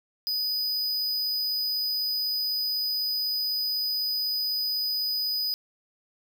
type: tone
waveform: square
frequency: 4978 Hz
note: D#8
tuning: in tune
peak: -26 dBFS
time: 0.27-5.54 s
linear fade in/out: 0 ms
effects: none